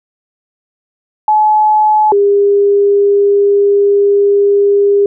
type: tone pair in turn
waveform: sine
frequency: 855 / 403.5 Hz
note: A5 / G#4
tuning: -50 / -50 cents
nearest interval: octave + minor second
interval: 1300 cents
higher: first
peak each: -6 dBFS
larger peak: neither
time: 1.28-2.12 / 2.12-5.06 s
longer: second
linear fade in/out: 2 ms
effects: none